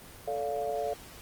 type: chord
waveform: sine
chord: D minor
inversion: second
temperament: equal with one note detuned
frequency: 440 / 575.9 / 698.5 Hz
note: A4 / D5 / F5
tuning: 0 / -34 / 0 cents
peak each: -34 / -34 / -33 dBFS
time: 0.27-0.94 s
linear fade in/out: 10 ms
effects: pink hiss -49 dBFS RMS until 1.21 s + Opus 24 kbps